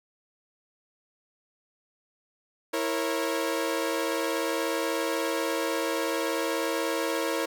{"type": "chord", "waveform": "sawtooth", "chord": "A# diminished", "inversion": "second", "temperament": "equal with one note detuned", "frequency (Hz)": [329.6, 466.2, 546.7], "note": ["E4", "A#4", "C#5"], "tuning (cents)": [0, 0, -24], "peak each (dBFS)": -27, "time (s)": [2.73, 7.46], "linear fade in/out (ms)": 10, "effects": []}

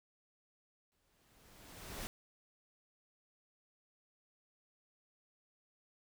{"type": "noise with exponential growth", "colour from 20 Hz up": "pink", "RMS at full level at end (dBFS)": -42, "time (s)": [0.92, 2.07], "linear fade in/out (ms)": 0, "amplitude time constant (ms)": 250, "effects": []}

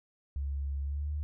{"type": "tone with pitch glide", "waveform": "sine", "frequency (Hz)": [69.8, 74.38], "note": ["C#2", "D2"], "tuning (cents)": [13, 23], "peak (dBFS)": -31, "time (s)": [0.36, 1.23], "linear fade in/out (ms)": 0, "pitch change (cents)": 110, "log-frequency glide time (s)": [0.83, 1.12], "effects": []}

